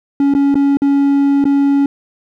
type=tone with dropouts; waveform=triangle; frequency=280.1 Hz; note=C#4; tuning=18 cents sharp; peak=-7 dBFS; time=0.2-1.86 s; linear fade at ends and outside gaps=2 ms; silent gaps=0.339-0.349 / 0.544-0.554 / 0.771-0.819 / 1.442-1.453 s; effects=none